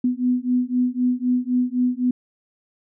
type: beating tone pair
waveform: sine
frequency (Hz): 247.2 / 251.1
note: B3 / B3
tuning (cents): +2 / +29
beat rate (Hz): 3.9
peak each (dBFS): -21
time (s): 0.04-2.11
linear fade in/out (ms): 5
effects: none